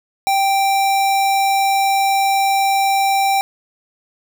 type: tone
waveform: square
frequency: 784 Hz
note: G5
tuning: in tune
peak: -14 dBFS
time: 0.27-3.41 s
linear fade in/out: 0 ms
effects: none